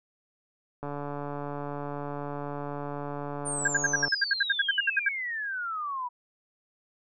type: click train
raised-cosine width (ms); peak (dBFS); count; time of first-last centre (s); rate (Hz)
1; -22; 469; 0.83-4.08; 144
type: exponential sweep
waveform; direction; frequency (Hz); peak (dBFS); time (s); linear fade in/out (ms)
sine; down; 9110 to 962; -30; 3.45-6.09; 20
type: tone bursts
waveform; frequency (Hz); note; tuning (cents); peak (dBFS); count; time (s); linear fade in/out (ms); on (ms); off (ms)
sine; 1612; G6; +48; -20; 16; 3.65-5.088; 5; 28; 66
effects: none